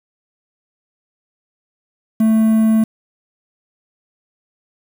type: tone with quantisation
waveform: triangle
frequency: 220.5 Hz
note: A3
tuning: 4 cents sharp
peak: -8 dBFS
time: 2.2-2.84 s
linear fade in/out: 5 ms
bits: 6
effects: none